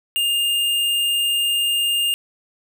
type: tone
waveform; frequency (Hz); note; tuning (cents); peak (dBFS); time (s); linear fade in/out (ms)
square; 2817; F7; +14; -18; 0.16-2.14; 0
effects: none